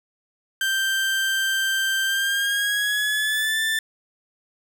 30% pulse tone with pitch glide, 1568 to 1770.2 Hz, G6 to A6, 0 to +10 cents, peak -18 dBFS, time 0.61-3.79 s, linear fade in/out 2 ms, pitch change +210 cents, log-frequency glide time 2.06-3.61 s, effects none

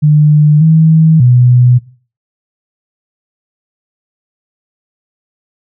sine tone with pitch steps, 150.1 / 159.9 / 124 Hz, D3 / D#3 / B2, +38 / +48 / +7 cents, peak -3 dBFS, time 0.02-1.79 s, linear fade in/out 20 ms, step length 590 ms, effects noise-tail reverb RT60 0.4 s tail -19 dB re dry

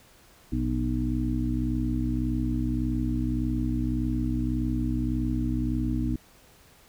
harmonic tone with a mistuned harmonic, 61.74 Hz, B1, in tune, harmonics 1 / 2 / 3 / 4 / 5, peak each -29 / -31 / -41 / -29 / -31 dBFS, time 0.52-6.16 s, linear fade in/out 5 ms, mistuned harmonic 1, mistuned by -140 cents, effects pink hiss -56 dBFS RMS until 6.88 s

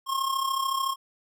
square tone with amplitude modulation, 1075 Hz, C6, 47 cents sharp, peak -23 dBFS, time 0.06-0.96 s, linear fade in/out 50 ms, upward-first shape sine, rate 33.7 Hz, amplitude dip 65%, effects none

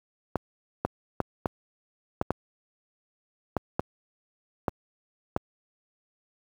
clicks, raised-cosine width 1 ms, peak -10 dBFS, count 10, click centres 0.357 / 0.85 / 1.203 / 1.458 / 2.214 / 2.306 / 3.567 / 3.795 / 4.682 / 5.364 s, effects high-pass 60 Hz 12 dB/octave + 8-bit

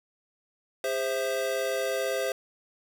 square chord, Ab augmented, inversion none, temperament equal with one note detuned, 405.4 / 523.3 / 659.3 Hz, Ab4 / C5 / E5, -42 / 0 / 0 cents, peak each -34 / -30 / -33 dBFS, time 0.84-2.32 s, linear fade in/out 2 ms, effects 9-bit

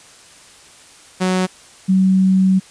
sawtooth / sine tone pair in turn, 185 / 189 Hz, F#3 / F#3, 0 / +37 cents, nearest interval unison, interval 37 cents, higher second, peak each -11 / -10 dBFS, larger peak second, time 1.2-1.47 / 1.88-2.6 s, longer second, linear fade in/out 20 ms, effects white hiss -44 dBFS RMS until 2.7 s + resampled to 22050 Hz

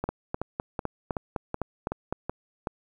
two click trains, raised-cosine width 1 ms, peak -15 / -14 dBFS, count 8 / 9, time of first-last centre 0.04-2.672 / 0.09-2.126 s, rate 2.66 / 3.93 Hz, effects 9-bit

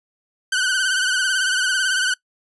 sawtooth tone with vibrato, 1510 Hz, F#6, 35 cents sharp, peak -14 dBFS, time 0.52-2.14 s, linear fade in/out 5 ms, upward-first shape sine, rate 18 Hz, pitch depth 64 cents each way, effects noise-tail reverb RT60 0.1 s tail -22 dB re dry + resampled to 24000 Hz

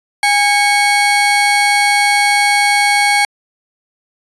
35% pulse tone pair together, 818.3 / 2217 Hz, G#5 / C#7, -26 / 0 cents, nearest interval octave + perfect fourth, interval 1726 cents, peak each -11 dBFS, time 0.23-3.25 s, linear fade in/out 2 ms, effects resampled to 24000 Hz

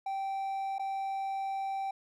triangle tone with dropouts, 779 Hz, G5, 11 cents flat, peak -30 dBFS, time 0.06-1.91 s, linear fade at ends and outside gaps 5 ms, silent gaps 0.784-0.794 s, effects none

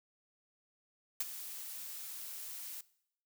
blue noise with ADSR envelope, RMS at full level -33 dBFS, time 1.2-2.81 s, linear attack 5 ms, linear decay 31 ms, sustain -12 dB, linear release 4 ms, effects noise-tail reverb RT60 0.7 s tail -20 dB re dry

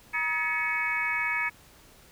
harmonic tone with a mistuned harmonic, 317.6 Hz, D#4, 36 cents sharp, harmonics 3 / 4 / 5 / 6 / 7 / 8, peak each -35 / -37 / -32 / -40 / -28 / -36 dBFS, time 0.13-1.5 s, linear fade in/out 20 ms, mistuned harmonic 5, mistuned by +120 cents, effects pink hiss -55 dBFS RMS until 2.11 s

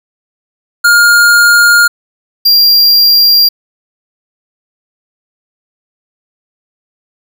square tone pair in turn, 1416 / 4763 Hz, F6 / D8, +23 / +24 cents, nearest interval octave + major sixth, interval 2101 cents, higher second, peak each -4 dBFS, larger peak neither, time 0.84-1.88 / 2.45-3.49 s, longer neither, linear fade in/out 10 ms, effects none

